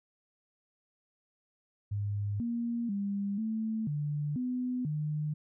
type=tone with pitch steps; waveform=sine; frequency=102.2 / 235.1 / 200.2 / 220.5 / 147.4 / 250.4 / 151.1 Hz; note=G#2 / A#3 / G3 / A3 / D3 / B3 / D3; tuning=-27 / +15 / +37 / +4 / +7 / +24 / +50 cents; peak=-30 dBFS; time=1.91-5.34 s; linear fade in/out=10 ms; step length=490 ms; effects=none